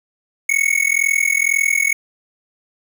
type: tone with amplitude modulation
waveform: square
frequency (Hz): 2210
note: C#7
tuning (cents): -6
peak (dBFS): -11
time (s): 0.49-1.93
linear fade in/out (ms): 5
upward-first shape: sine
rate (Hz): 42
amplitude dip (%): 95
effects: 7-bit